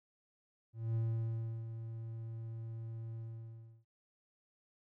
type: tone with ADSR envelope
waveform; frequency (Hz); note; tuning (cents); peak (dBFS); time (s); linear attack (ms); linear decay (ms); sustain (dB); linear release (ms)
triangle; 113.5; A#2; -46; -29; 0.73-3.85; 220; 700; -10; 670
effects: none